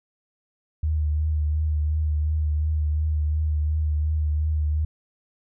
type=tone with vibrato; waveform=sine; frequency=76.4 Hz; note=D#2; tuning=31 cents flat; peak=-20 dBFS; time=0.83-4.85 s; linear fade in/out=5 ms; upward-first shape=triangle; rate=2.8 Hz; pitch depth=38 cents each way; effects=none